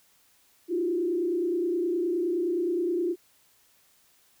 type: tone with frequency modulation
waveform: sine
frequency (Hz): 348.6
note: F4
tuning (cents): -3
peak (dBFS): -24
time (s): 0.68-3.16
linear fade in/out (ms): 50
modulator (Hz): 29.6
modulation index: 0.87
effects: white hiss -63 dBFS RMS until 4.4 s